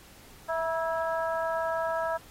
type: harmonic tone with a mistuned harmonic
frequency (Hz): 328.2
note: E4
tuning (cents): -8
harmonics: 2 / 3 / 4 / 5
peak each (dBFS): -29 / -33 / -35 / -37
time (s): 0.48-2.18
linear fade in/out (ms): 20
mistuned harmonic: 3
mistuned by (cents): -37
effects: pink hiss -53 dBFS RMS until 2.3 s + AAC 48 kbps